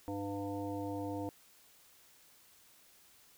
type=harmonic tone; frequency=100.1 Hz; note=G2; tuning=37 cents sharp; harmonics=1 / 3 / 5 / 7 / 9; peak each=-44 / -39 / -43 / -46 / -47 dBFS; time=0.08-1.29 s; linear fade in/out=0 ms; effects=white hiss -63 dBFS RMS until 3.37 s